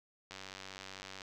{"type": "click train", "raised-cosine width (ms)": 0.2, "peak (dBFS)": -28, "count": 88, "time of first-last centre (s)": [0.31, 1.218], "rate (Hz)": 95.8, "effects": []}